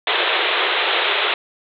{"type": "band-pass noise", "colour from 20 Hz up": "white", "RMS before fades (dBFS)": -19, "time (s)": [0.07, 1.34], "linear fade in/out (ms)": 2, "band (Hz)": [340, 3800], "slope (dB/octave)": 96, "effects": []}